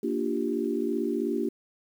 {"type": "chord", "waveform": "sine", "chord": "G minor seventh", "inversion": "first", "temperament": "equal", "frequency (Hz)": [233.1, 293.7, 349.2, 392], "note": ["Bb3", "D4", "F4", "G4"], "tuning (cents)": [0, 0, 0, 0], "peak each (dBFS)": -31, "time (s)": [0.03, 1.49], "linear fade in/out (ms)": 5, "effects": ["9-bit"]}